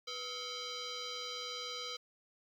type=tone with frequency modulation; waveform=sine; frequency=392 Hz; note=G4; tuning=in tune; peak=-39 dBFS; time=0.07-1.97 s; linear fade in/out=10 ms; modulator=885 Hz; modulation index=5.6; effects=11-bit